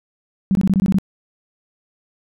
sine tone bursts, 192.2 Hz, G3, 34 cents flat, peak -12 dBFS, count 8, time 0.51-0.985 s, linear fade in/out 0 ms, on 41 ms, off 21 ms, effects none

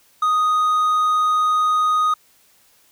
triangle tone, 1244.5 Hz, D#6, in tune, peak -13 dBFS, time 0.22-2.14 s, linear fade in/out 5 ms, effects white hiss -56 dBFS RMS until 2.91 s

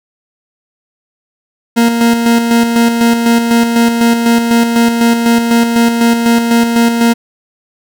40% pulse tone with tremolo, 233.1 Hz, A#3, in tune, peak -5 dBFS, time 1.76-7.14 s, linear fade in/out 20 ms, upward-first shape square, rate 4 Hz, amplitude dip 45%, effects none

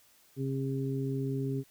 harmonic tone, 135 Hz, C#3, 45 cents flat, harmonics 1 / 2 / 3, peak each -32 / -35 / -37 dBFS, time 0.36-1.64 s, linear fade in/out 50 ms, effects white hiss -63 dBFS RMS until 1.7 s

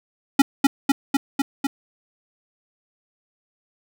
square tone with echo, 275 Hz, C#4, 14 cents flat, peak -10 dBFS, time 0.39-0.42 s, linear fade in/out 5 ms, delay 250 ms, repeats 5, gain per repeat -2 dB, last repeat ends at 1.67 s, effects none

